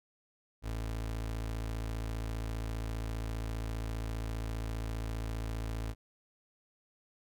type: tone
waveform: 30% pulse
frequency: 55 Hz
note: A1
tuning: in tune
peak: -32 dBFS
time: 0.62-5.95 s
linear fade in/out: 50 ms
effects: none